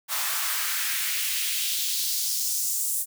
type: noise with high-pass filter sweep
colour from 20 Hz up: white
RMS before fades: -27 dBFS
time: 0.08-3.06 s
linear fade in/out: 50 ms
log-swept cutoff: 910 to 9000 Hz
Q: 1.7
effects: none